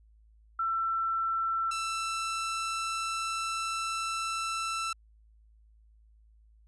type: tone pair in turn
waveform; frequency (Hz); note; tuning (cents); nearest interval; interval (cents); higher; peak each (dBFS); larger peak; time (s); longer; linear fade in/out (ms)
sine / sawtooth; 1340 / 1331.5; E6 / E6; +28 / +17; unison; 11; first; -27; neither; 0.59-1.71 / 1.71-4.93; second; 5
effects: added 54 Hz sine -57 dBFS peak until 6.67 s + resampled to 24000 Hz